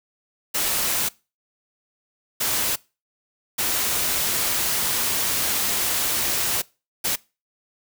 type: noise bursts at uneven times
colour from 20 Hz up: white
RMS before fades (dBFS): -23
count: 4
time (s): 0.54-1.09 / 2.4-2.76 / 3.58-6.62 / 7.04-7.16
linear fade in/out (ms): 10
effects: noise-tail reverb RT60 0.3 s tail -23 dB re dry

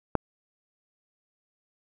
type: click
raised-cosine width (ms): 1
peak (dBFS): -8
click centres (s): 0.153
effects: none

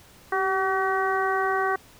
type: harmonic tone with a mistuned harmonic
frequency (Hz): 380.1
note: F#4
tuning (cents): +47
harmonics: 1 / 2 / 3 / 4 / 5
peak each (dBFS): -27 / -27 / -27 / -29 / -32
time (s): 0.32-1.76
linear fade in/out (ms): 5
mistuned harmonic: 1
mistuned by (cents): +33
effects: pink hiss -52 dBFS RMS until 1.99 s

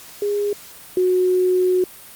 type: tone pair in turn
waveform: sine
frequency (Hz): 410 / 366.5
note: G#4 / F#4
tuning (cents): -22 / -16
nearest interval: major second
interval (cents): 194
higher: first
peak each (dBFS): -18 / -14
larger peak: second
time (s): 0.22-0.53 / 0.97-1.84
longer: second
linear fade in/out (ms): 2
effects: white hiss -41 dBFS RMS until 2.15 s + Opus 48 kbps

